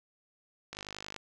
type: click train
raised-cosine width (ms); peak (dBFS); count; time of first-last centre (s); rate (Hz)
0.2; -23; 23; 0.73-1.163; 50.8
effects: none